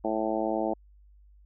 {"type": "harmonic tone", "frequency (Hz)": 109.8, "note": "A2", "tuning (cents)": -3, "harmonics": [2, 3, 4, 5, 6, 7, 8], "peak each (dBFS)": [-35, -31, -36, -33, -32, -34, -38], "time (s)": [0.04, 0.74], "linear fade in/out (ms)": 10, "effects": ["added 50 Hz sine -53 dBFS peak until 1.45 s"]}